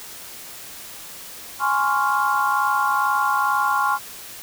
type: chord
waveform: sine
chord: Db major seventh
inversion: second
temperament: equal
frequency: 830.6 / 1046.5 / 1108.7 / 1396.9 Hz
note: Ab5 / C6 / Db6 / F6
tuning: 0 / 0 / 0 / 0 cents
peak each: -23 dBFS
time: 1.59-3.99 s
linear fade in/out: 50 ms
effects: white hiss -38 dBFS RMS until 4.42 s

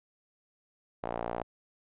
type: tone with band-pass filter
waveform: sawtooth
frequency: 58.27 Hz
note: A#1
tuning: in tune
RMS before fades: -36 dBFS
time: 1.03-1.43 s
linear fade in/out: 5 ms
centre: 710 Hz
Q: 2
effects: resampled to 8000 Hz

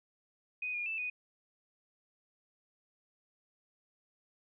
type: tone with pitch steps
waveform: sine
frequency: 2494 / 2429 / 2644 / 2483 Hz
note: D#7 / D#7 / E7 / D#7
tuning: +3 / -42 / +5 / -4 cents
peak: -34 dBFS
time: 0.62-1.1 s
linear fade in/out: 5 ms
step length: 120 ms
effects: none

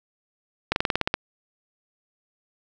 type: slowing click train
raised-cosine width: 0.3 ms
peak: -5 dBFS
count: 9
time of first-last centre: 0.72-1.141 s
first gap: 41 ms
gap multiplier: 1.07
effects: none

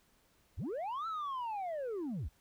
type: linear two-way sweep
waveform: sine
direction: up then down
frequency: 43.83 to 1346 to 43.83 Hz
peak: -33 dBFS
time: 0.57-2.29 s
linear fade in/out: 20 ms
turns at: 1.07 s
effects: tanh soft clip ceiling -35 dBFS + pink hiss -70 dBFS RMS until 2.4 s

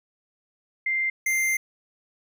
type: tone pair in turn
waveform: sine / square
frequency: 2093 / 2093 Hz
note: C7 / C7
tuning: 0 / 0 cents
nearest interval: unison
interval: 0 cents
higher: neither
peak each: -22 dBFS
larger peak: neither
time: 0.86-1.1 / 1.26-1.57 s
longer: second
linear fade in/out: 5 ms
effects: none

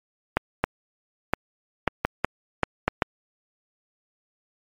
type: clicks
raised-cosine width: 0.5 ms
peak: -4 dBFS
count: 9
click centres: 0.37 / 0.64 / 1.336 / 1.877 / 2.05 / 2.246 / 2.633 / 2.88 / 3.022 s
effects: MP3 64 kbps

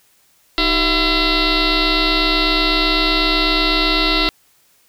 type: tone with frequency modulation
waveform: sine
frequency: 2036 Hz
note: C7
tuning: 48 cents flat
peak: -12 dBFS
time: 0.58-4.29 s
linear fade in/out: 0 ms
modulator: 345 Hz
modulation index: 6.9
effects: tanh soft clip ceiling -8 dBFS + white hiss -56 dBFS RMS until 4.88 s

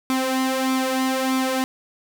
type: tone with flanger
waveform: sawtooth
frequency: 261.6 Hz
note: C4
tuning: in tune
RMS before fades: -22 dBFS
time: 0.1-1.64 s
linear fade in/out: 0 ms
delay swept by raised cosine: 0.85 to 2.85 ms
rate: 1.6 Hz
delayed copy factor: +0.65
effects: none

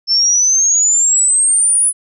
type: exponential sweep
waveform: sine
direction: up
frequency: 5310 to 10030 Hz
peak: -9 dBFS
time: 0.07-1.93 s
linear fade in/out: 50 ms
effects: none

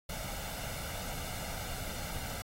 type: noise with comb filter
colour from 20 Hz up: pink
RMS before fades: -40 dBFS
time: 0.09-2.42 s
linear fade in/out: 5 ms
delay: 1.4 ms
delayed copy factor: +0.6
effects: AAC 48 kbps

